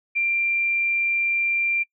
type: tone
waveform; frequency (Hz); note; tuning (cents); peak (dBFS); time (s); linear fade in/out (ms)
sine; 2372; D7; +17; -19; 0.15-1.84; 20
effects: noise-tail reverb RT60 0.1 s tail -25 dB re dry